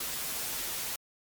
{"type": "noise with comb filter", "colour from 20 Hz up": "white", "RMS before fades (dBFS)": -35, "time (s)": [0, 0.96], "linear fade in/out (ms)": 5, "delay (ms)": 9.9, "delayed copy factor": -0.7, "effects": ["MP3 96 kbps"]}